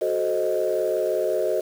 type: chord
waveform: sine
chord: F# diminished seventh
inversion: none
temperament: equal with one note detuned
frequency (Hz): 370 / 435.7 / 523.3 / 622.3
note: F#4 / A4 / C5 / Eb5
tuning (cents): 0 / -17 / 0 / 0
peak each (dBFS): -26 / -26 / -26 / -24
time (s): 0.01-1.61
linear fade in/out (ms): 10
effects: tanh soft clip ceiling -13 dBFS + 7-bit